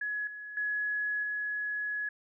sine tone with level steps, 1687 Hz, G#6, 27 cents sharp, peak -31 / -40 / -29 / -31 dBFS, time 0.01-2.09 s, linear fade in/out 5 ms, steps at 0.27 / 0.57 / 1.23 s, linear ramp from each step 2 ms, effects none

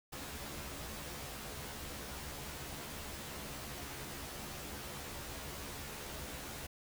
pink noise with comb filter, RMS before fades -45 dBFS, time 0.12-6.67 s, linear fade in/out 10 ms, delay 14 ms, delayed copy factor +0.9, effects none

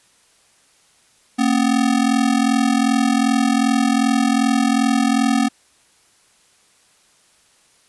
square ring-modulated tone, 250 Hz, B3, 21 cents sharp, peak -12 dBFS, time 1.38-5.49 s, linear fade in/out 20 ms, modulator 21.3 Hz, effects white hiss -56 dBFS RMS until 7.88 s + resampled to 24000 Hz

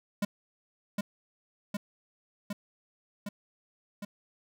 square tone with echo, 203.8 Hz, G#3, 32 cents flat, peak -27 dBFS, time 0.22-0.25 s, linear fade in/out 5 ms, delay 760 ms, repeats 5, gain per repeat -2 dB, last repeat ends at 4.05 s, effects none

